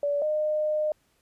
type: tone pair in turn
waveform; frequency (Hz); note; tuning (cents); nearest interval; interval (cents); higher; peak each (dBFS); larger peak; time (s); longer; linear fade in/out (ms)
sine; 576 / 610.3; D5 / D#5; -34 / -34; minor second; 100; second; -23; neither; 0.03-0.22 / 0.22-0.92; second; 2
effects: pink hiss -68 dBFS RMS until 1.21 s + resampled to 32000 Hz